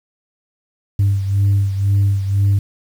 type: beating tone pair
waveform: sine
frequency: 99 / 101 Hz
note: G2 / G#2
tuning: +18 / -48 cents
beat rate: 2 Hz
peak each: -12 / -18 dBFS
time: 0.99-2.59 s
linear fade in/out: 5 ms
effects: tanh soft clip ceiling -9 dBFS + 7-bit

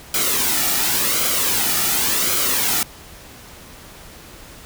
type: noise with flanger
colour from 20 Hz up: white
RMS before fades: -19 dBFS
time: 0.14-2.83 s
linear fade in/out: 2 ms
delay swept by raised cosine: 1.1 to 1.94 ms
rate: 0.91 Hz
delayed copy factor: -0.55
effects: pink hiss -41 dBFS RMS until 4.65 s

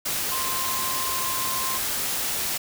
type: tone in noise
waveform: sine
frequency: 1050 Hz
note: C6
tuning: 6 cents sharp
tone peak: -30 dBFS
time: 0.31-1.78 s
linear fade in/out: 10 ms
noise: white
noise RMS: -27 dBFS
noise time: 0.05-2.58 s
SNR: -6 dB
effects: none

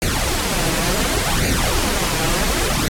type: noise with flanger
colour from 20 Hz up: pink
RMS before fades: -19 dBFS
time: 0.02-2.88 s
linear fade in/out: 0 ms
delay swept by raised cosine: 0.45 to 6.25 ms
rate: 0.69 Hz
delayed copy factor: +0.7
effects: low-pass 12000 Hz 12 dB/octave + AAC 64 kbps

